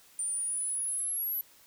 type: exponential sweep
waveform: sine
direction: up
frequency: 9060 to 11840 Hz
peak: -28 dBFS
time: 0.19-1.41 s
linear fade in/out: 2 ms
effects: tanh soft clip ceiling -28 dBFS + white hiss -59 dBFS RMS until 1.66 s